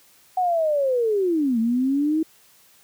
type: linear two-way sweep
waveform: sine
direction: down then up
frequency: 750 to 221.3 to 322.9 Hz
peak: -18 dBFS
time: 0.37-2.23 s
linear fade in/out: 5 ms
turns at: 1.59 s
effects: white hiss -55 dBFS RMS until 2.83 s + high-pass 60 Hz 12 dB/octave